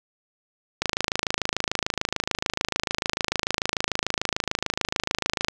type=click train; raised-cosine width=0.2 ms; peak=-5 dBFS; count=126; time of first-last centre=0.82-5.484 s; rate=26.8 Hz; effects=none